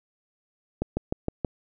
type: slowing click train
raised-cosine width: 2 ms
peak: -12 dBFS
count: 5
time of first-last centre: 0.82-1.448 s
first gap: 150 ms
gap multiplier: 1.03
effects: none